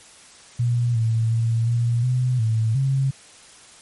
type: tone with pitch steps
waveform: sine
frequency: 120 / 113.1 / 114.6 / 118.2 / 126 / 111.5 / 135 Hz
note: B2 / A2 / A#2 / A#2 / B2 / A2 / C#3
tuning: -49 / +48 / -29 / +24 / +35 / +23 / -45 cents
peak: -17 dBFS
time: 0.59-3.11 s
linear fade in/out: 10 ms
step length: 360 ms
effects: white hiss -47 dBFS RMS until 3.81 s + MP3 48 kbps